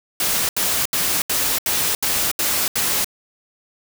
white noise bursts, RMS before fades -20 dBFS, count 8, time 0.2-3.045 s, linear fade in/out 2 ms, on 290 ms, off 75 ms, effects none

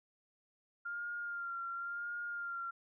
sine tone with vibrato, 1396.9 Hz, F6, in tune, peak -38 dBFS, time 0.85-2.71 s, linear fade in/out 10 ms, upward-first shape sine, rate 0.94 Hz, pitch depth 30 cents each way, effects none

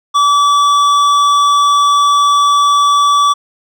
sine tone with hard clipping, 1151 Hz, D6, 35 cents flat, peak -9 dBFS, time 0.14-3.34 s, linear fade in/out 20 ms, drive 11 dB, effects none

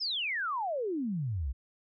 sine exponential sweep, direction down, 5390 to 58.2 Hz, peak -30 dBFS, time 0-1.53 s, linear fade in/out 20 ms, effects none

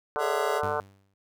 harmonic tone, 148.8 Hz, D3, 23 cents sharp, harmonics 3 / 4 / 5 / 6 / 7 / 8 / 9 / 10, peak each -32 / -33 / -34 / -35 / -35 / -36 / -37 / -37 dBFS, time 0.16-0.8 s, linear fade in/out 0 ms
square chord, C# minor, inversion second, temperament equal, 415.3 / 554.4 / 659.3 Hz, G#4 / C#5 / E5, 0 / 0 / 0 cents, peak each -32 / -35 / -35 dBFS, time 0.18-0.62 s, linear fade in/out 50 ms
sawtooth tone with exponential decay, 98 Hz, G2, in tune, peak -28 dBFS, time 0.63-1.14 s, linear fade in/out 0 ms, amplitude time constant 110 ms
effects none

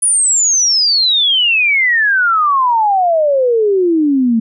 sine exponential sweep, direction down, 9956 to 220 Hz, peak -9 dBFS, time 0.02-4.4 s, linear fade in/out 10 ms, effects none

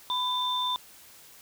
sine tone pair together, 1000 / 3564 Hz, B5 / A7, +21 / +22 cents, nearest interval octave + minor seventh, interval 2201 cents, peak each -28 dBFS, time 0.1-0.76 s, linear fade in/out 0 ms, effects tanh soft clip ceiling -18 dBFS + white hiss -52 dBFS RMS until 1.41 s

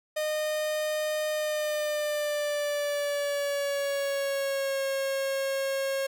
45% pulse tone with pitch glide, 613 to 543 Hz, D#5 to C#5, -26 to -36 cents, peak -27 dBFS, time 0.16-6.07 s, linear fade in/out 10 ms, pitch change -210 cents, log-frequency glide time 1.3-4.83 s, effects none

